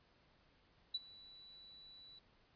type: tone with ADSR envelope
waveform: sine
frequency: 3951 Hz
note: B7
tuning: in tune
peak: -34 dBFS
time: 0.94-2.19 s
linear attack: 9 ms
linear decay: 32 ms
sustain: -22 dB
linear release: 5 ms
effects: pink hiss -71 dBFS RMS until 2.55 s + resampled to 11025 Hz